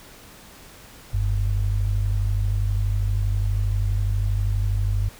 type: tone pair together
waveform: sine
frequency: 47.01 / 99.4 Hz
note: F#1 / G2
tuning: +28 / +25 cents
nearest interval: octave + minor second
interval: 1297 cents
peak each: -22 dBFS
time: 1.13-5.09 s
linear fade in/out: 10 ms
effects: pink hiss -46 dBFS RMS until 5.19 s